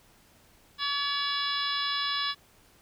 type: harmonic tone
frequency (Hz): 569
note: C#5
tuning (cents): +45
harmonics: 2 / 3 / 4 / 5 / 6 / 7 / 8 / 9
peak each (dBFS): -33 / -35 / -41 / -39 / -33 / -34 / -45 / -37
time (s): 0.78-2.35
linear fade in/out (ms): 50
effects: pink hiss -60 dBFS RMS until 2.81 s